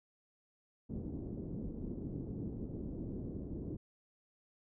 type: low-pass noise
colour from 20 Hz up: white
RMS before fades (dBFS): -42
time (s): 0.89-3.77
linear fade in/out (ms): 10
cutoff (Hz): 330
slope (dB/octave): 24
effects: none